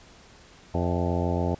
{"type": "harmonic tone with a mistuned harmonic", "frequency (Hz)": 87.31, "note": "F2", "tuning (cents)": 0, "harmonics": [1, 2, 3, 4, 5, 6, 7, 8, 9, 10], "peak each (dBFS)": [-27, -30, -32, -33, -34, -35, -35, -36, -37, -37], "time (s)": [0.74, 1.55], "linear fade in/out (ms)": 5, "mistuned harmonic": 8, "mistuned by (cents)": -74, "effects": ["pink hiss -52 dBFS RMS until 1.59 s", "resampled to 16000 Hz"]}